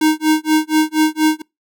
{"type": "tone with tremolo", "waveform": "square", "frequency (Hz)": 311.1, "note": "D#4", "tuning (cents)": 0, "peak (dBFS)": -10, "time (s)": [0.01, 1.42], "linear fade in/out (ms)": 5, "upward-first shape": "sine", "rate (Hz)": 4.2, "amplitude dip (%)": 100, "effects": ["noise-tail reverb RT60 0.2 s tail -24 dB re dry"]}